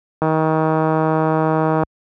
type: click train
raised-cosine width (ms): 1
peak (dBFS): -4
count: 256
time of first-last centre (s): 0.22-1.834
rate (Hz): 158
effects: high-pass 60 Hz 12 dB/octave